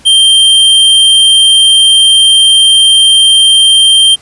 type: tone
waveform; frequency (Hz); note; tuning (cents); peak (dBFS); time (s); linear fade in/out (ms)
square; 3160; G7; +13; -3; 0.05-4.16; 20
effects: pink hiss -40 dBFS RMS until 4.21 s + resampled to 24000 Hz